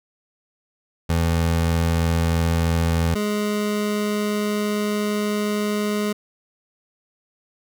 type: tone pair in turn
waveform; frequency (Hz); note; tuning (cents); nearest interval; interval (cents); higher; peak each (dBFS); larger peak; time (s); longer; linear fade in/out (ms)
25% pulse; 83.1 / 208.7; E2 / G#3; +15 / +9; octave + major third; 1594; second; -14 / -17; first; 1.09-3.15 / 3.15-6.13; second; 10
effects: none